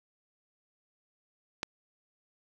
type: click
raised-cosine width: 0.2 ms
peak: -14 dBFS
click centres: 1.631 s
effects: none